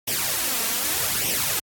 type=noise with flanger; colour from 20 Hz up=white; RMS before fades=-24 dBFS; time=0.07-1.6 s; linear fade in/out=10 ms; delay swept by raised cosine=0.34 to 4.44 ms; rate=0.83 Hz; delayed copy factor=+0.65; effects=high-pass 60 Hz 12 dB/octave + AAC 64 kbps